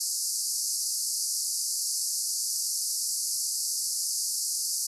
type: band-pass noise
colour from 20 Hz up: pink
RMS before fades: -30 dBFS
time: 0-4.87 s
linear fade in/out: 10 ms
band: 4600 to 12000 Hz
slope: 96 dB/octave
effects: none